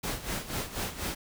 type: noise with tremolo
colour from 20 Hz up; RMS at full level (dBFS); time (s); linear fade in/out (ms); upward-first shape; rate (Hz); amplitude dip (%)
pink; -32; 0.03-1.15; 10; sine; 4.1; 75
effects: none